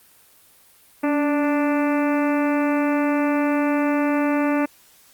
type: harmonic tone with a mistuned harmonic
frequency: 293.7 Hz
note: D4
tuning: in tune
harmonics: 1 / 2 / 3 / 4 / 5 / 6 / 7 / 8 / 9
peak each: -19 / -25 / -29 / -31 / -33 / -35 / -36 / -37 / -38 dBFS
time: 1.03-4.66 s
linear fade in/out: 10 ms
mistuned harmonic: 1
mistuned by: -40 cents
effects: white hiss -53 dBFS RMS until 5.13 s + Opus 32 kbps